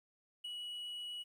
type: tone with ADSR envelope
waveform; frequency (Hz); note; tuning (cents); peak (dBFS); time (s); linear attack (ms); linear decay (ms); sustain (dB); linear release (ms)
triangle; 2927; F#7; -19; -37; 0.44-1.24; 11; 5; -3; 26
effects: 12-bit